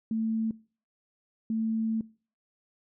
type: tone bursts at uneven times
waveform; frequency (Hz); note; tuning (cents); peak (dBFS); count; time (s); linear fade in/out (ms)
sine; 222.7; A3; +21; -26; 2; 0.11-0.51 / 1.5-2.01; 2
effects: noise-tail reverb RT60 0.4 s tail -22 dB re dry